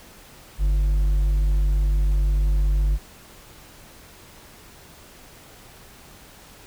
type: tone with hard clipping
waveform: triangle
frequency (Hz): 49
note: G1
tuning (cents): 0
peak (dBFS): -18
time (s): 0.58-2.99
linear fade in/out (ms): 50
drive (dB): 7
effects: pink hiss -47 dBFS RMS until 6.66 s